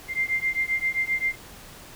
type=beating tone pair; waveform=sine; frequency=2093 / 2100.6 Hz; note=C7 / C7; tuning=0 / +6 cents; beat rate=7.6 Hz; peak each=-26 dBFS; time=0.08-1.36 s; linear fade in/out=50 ms; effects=pink hiss -45 dBFS RMS until 1.95 s